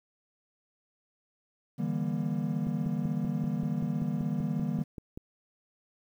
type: chord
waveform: triangle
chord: E half-diminished seventh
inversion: third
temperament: just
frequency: 148.33 / 164.81 / 197.78 / 237.3 Hz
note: D3 / E3 / G3 / Bb3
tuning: +18 / 0 / +16 / +31 cents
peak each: -32 dBFS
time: 1.78-4.84 s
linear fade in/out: 20 ms
type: click train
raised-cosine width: 3 ms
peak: -27 dBFS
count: 14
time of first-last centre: 2.67-5.175 s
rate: 5.19 Hz
effects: 10-bit